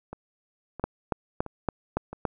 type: two click trains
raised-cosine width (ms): 1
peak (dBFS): -23 / -11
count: 4 / 6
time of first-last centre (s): 0.13-2.13 / 0.84-2.252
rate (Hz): 1.5 / 3.54
effects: none